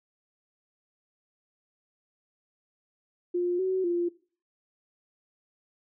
sine tone with pitch steps, 353.4 / 375.4 / 347.1 Hz, F4 / F#4 / F4, +21 / +25 / -11 cents, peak -24 dBFS, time 3.34-4.09 s, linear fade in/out 10 ms, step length 250 ms, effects noise-tail reverb RT60 0.4 s tail -19 dB re dry

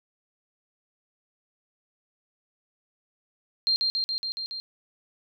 sine tone with echo, 4186 Hz, C8, in tune, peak -20 dBFS, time 3.67-3.76 s, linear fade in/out 0 ms, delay 140 ms, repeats 6, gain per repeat -2 dB, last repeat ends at 4.6 s, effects none

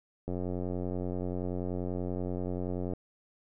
click train, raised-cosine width 2 ms, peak -22 dBFS, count 241, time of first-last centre 0.28-2.935 s, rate 90.4 Hz, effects none

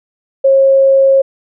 sine tone, 541 Hz, C#5, 42 cents flat, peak -5 dBFS, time 0.44-1.22 s, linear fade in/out 10 ms, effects none

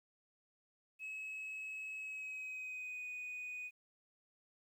sine tone with pitch glide, 2573 to 2484 Hz, E7 to D#7, -43 to -3 cents, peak -40 dBFS, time 0.99-3.71 s, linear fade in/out 50 ms, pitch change -60 cents, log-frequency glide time 1.97-3.07 s, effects tanh soft clip ceiling -41 dBFS + 12-bit

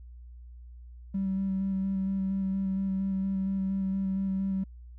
triangle tone with vibrato, 192.7 Hz, G3, 29 cents flat, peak -23 dBFS, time 1.14-4.64 s, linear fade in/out 10 ms, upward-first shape square, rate 4.3 Hz, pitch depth 13 cents each way, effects tanh soft clip ceiling -24 dBFS + added 60 Hz sine -44 dBFS peak until 4.98 s

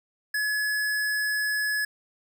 square tone, 1700 Hz, G#6, 40 cents sharp, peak -25 dBFS, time 0.34-1.85 s, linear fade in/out 5 ms, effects none

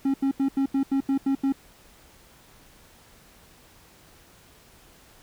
triangle tone bursts, 272.1 Hz, C#4, 32 cents flat, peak -18 dBFS, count 9, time 0.05-1.524 s, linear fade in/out 5 ms, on 90 ms, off 83 ms, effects pink hiss -54 dBFS RMS until 5.22 s

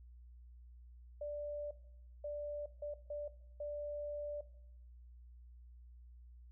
sine tone bursts at uneven times, 587.3 Hz, D5, in tune, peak -39 dBFS, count 5, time 1.21-1.71 / 2.24-2.66 / 2.82-2.94 / 3.1-3.28 / 3.6-4.41 s, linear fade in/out 5 ms, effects noise-tail reverb RT60 0.8 s tail -18 dB re dry + added 60 Hz sine -54 dBFS peak until 6.51 s

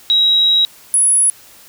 sine tone pair in turn, 3843 / 10260 Hz, B7 / E9, -48 / -48 cents, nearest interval octave + perfect fourth, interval 1700 cents, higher second, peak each -9 dBFS, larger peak neither, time 0.1-0.65 / 0.94-1.3 s, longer first, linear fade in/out 0 ms, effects white hiss -43 dBFS RMS until 1.68 s

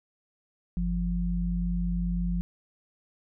sine tone pair together, 49.04 / 174.61 Hz, G1 / F3, +1 / 0 cents, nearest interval octave + minor seventh, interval 2199 cents, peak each -28 dBFS, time 0.77-2.41 s, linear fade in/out 0 ms, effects none

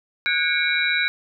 sine tone cluster, 1463 / 1630 / 2208 / 2361 / 3873 Hz, F#6 / G#6 / C#7 / D7 / B7, -20 / -33 / -7 / +9 / -35 cents, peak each -25 dBFS, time 0.26-1.08 s, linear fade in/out 0 ms, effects none

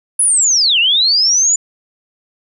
sine linear two-way sweep, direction down then up, 10530 to 2637 to 7080 Hz, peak -9 dBFS, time 0.19-1.56 s, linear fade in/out 5 ms, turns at 0.79 s, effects none

